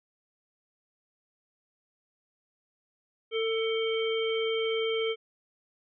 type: harmonic tone with a mistuned harmonic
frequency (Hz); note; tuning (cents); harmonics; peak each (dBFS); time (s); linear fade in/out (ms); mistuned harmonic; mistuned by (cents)
448.6; A4; +34; 1 / 3 / 5 / 7; -27 / -41 / -37 / -35; 3.31-5.16; 50; 3; -29
effects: none